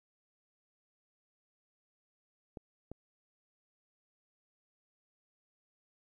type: clicks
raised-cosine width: 2 ms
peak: -30 dBFS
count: 2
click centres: 2.572 / 2.916 s
effects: 12-bit